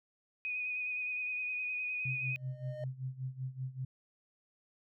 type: tone with vibrato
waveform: sine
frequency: 2489 Hz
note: D#7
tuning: in tune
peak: -34 dBFS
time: 0.45-2.36 s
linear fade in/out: 0 ms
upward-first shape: sine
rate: 9.7 Hz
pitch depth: 23 cents each way
type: tone with tremolo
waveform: sine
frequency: 130.3 Hz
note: C3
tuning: 7 cents flat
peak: -34 dBFS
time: 2.05-3.85 s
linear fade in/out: 5 ms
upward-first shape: sine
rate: 5.2 Hz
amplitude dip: 85%
type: tone with exponential growth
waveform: triangle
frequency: 611 Hz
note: D#5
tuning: 32 cents flat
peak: -36 dBFS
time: 2.15-2.84 s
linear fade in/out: 2 ms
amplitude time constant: 150 ms
effects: none